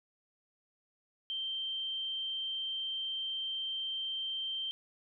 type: tone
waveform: sine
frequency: 3136 Hz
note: G7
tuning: in tune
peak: -34 dBFS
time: 1.3-4.71 s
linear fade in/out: 0 ms
effects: none